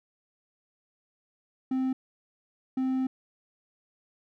triangle tone bursts at uneven times, 260.8 Hz, C4, 5 cents flat, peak -23 dBFS, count 2, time 1.71-1.93 / 2.77-3.07 s, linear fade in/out 5 ms, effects none

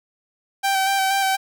sawtooth tone with vibrato, 777 Hz, G5, 16 cents flat, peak -14 dBFS, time 0.63-1.37 s, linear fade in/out 20 ms, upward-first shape square, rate 4.2 Hz, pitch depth 19 cents each way, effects none

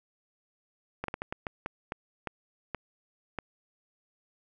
slowing click train, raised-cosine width 0.5 ms, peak -18 dBFS, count 11, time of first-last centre 1.04-3.387 s, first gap 43 ms, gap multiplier 1.35, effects none

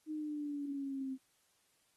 sine exponential sweep, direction down, 311.1 to 261.6 Hz, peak -37 dBFS, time 0.06-1.18 s, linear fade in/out 50 ms, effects white hiss -74 dBFS RMS until 1.96 s + AAC 32 kbps

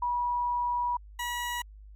sine / 20% pulse tone pair in turn, 970 / 966.5 Hz, B5 / B5, -31 / -38 cents, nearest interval unison, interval 7 cents, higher first, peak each -26 dBFS, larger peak neither, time 0.02-0.97 / 1.19-1.62 s, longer first, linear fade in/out 5 ms, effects added 51 Hz sine -46 dBFS peak until 1.95 s + AAC 64 kbps

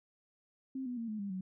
sine tone with pitch steps, 264.3 / 246.6 / 230.1 / 214.7 / 200.3 / 186.89 Hz, C4 / B3 / A#3 / A3 / G3 / F#3, +18 / -2 / -22 / -42 / +38 / +18 cents, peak -36 dBFS, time 0.75-1.41 s, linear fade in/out 5 ms, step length 110 ms, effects none

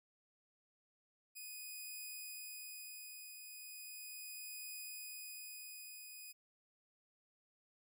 5% pulse tone with tremolo, 2486 Hz, D#7, 2 cents flat, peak -36 dBFS, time 1.35-6.33 s, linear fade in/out 20 ms, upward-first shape triangle, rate 0.37 Hz, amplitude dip 45%, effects none

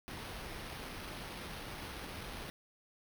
pink noise with sample-and-hold, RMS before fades -45 dBFS, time 0.08-2.5 s, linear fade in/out 0 ms, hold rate 7350 Hz, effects none

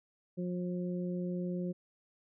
harmonic tone, 178.6 Hz, F3, 39 cents sharp, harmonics 1 / 2 / 3, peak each -34 / -40 / -44 dBFS, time 0.37-1.73 s, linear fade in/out 20 ms, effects none

